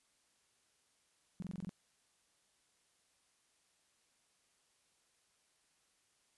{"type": "tone bursts", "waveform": "sine", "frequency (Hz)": 183.3, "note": "F#3", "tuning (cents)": -16, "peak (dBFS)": -39, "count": 7, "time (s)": [1.4, 1.693], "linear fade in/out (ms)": 0, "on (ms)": 23, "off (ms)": 22, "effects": ["white hiss -75 dBFS RMS until 6.37 s", "resampled to 24000 Hz"]}